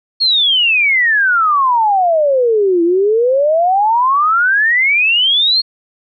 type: exponential two-way sweep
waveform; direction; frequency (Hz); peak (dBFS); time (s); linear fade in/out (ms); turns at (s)
sine; down then up; 4348 to 331.9 to 4348; -9; 0.2-5.62; 20; 2.83
effects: none